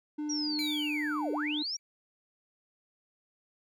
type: tone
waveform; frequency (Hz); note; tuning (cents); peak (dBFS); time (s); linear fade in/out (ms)
triangle; 299.7; D4; +35; -30; 0.18-1.63; 10
type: linear two-way sweep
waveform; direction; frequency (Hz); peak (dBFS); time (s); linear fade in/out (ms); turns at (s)
sine; down then up; 5800 to 367.4 to 5800; -32; 0.29-1.77; 10; 1.32
type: tone with exponential decay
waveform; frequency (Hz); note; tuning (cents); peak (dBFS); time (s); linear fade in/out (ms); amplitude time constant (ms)
sawtooth; 2300; D7; -37; -32; 0.59-1.79; 0; 260
effects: none